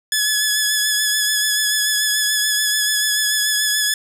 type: tone with vibrato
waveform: 10% pulse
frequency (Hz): 1705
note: G#6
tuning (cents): +45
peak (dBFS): -7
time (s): 0.12-3.94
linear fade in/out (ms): 2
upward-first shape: sine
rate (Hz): 6.9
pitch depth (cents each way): 25
effects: none